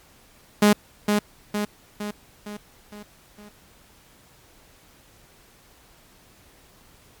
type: tone with echo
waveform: sawtooth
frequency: 207.7 Hz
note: G#3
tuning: in tune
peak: -9 dBFS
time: 0.62-0.73 s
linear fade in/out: 5 ms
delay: 460 ms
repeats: 6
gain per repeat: -5 dB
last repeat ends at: 3.49 s
effects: pink hiss -54 dBFS RMS until 7.2 s + MP3 96 kbps